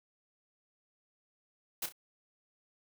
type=noise with echo; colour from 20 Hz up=white; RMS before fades=-35 dBFS; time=1.82-1.86 s; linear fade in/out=5 ms; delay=32 ms; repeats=2; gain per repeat=-10 dB; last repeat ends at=1.924 s; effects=none